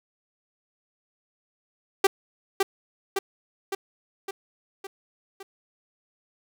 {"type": "tone with echo", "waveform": "sawtooth", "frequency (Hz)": 390.5, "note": "G4", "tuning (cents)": -7, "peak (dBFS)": -11, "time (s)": [2.04, 2.07], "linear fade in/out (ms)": 5, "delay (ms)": 560, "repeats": 6, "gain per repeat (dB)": -4, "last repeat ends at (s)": 5.43, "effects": []}